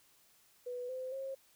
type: tone with pitch steps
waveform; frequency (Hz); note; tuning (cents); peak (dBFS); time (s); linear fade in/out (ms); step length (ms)
sine; 493.3 / 514.8 / 537.3; B4 / C5 / C5; -2 / -28 / +46; -38; 0.66-1.35; 10; 230
effects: white hiss -67 dBFS RMS until 1.55 s